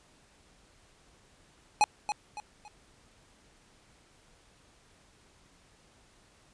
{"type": "tone with echo", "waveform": "square", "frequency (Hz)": 839, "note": "G#5", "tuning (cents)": 17, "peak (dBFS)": -20, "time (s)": [1.81, 1.84], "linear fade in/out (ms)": 0, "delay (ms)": 280, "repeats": 3, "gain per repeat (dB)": -9, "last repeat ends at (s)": 2.68, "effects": ["pink hiss -62 dBFS RMS until 6.53 s", "resampled to 22050 Hz"]}